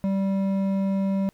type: tone with hard clipping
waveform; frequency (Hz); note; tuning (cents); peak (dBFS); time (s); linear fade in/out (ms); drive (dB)
triangle; 194.5; G3; -13; -23; 0.04-1.29; 0; 12
effects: pink hiss -64 dBFS RMS until 1.33 s